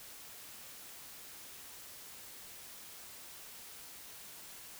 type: silence
effects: white hiss -51 dBFS RMS until 4.79 s